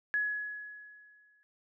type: tone with exponential decay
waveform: sine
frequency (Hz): 1687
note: G#6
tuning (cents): +27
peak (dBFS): -26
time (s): 0.14-1.43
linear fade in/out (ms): 0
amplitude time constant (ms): 280
effects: none